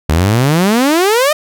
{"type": "exponential sweep", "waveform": "sawtooth", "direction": "up", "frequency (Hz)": [72.9, 628], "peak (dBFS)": -5, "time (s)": [0.09, 1.33], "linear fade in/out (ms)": 5, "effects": []}